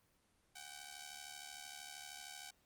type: ring-modulated tone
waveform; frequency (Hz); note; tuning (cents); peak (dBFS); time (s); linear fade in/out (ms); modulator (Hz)
5% pulse; 764; G5; -45; -35; 0.55-2.51; 10; 36.5
effects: pink hiss -75 dBFS RMS until 2.65 s + Opus 24 kbps